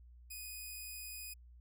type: tone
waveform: 5% pulse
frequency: 2489 Hz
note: D#7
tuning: in tune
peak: -35 dBFS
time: 0.3-1.34 s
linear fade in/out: 10 ms
effects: added 60 Hz sine -55 dBFS peak until 1.6 s